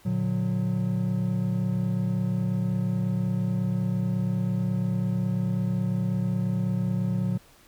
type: chord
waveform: triangle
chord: Bb augmented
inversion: none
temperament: just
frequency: 116.54 / 145.68 / 182.1 Hz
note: Bb2 / D3 / F#3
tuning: 0 / -14 / -27 cents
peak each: -26 / -30 / -24 dBFS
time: 0.05-7.38 s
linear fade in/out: 10 ms
effects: pink hiss -56 dBFS RMS until 7.67 s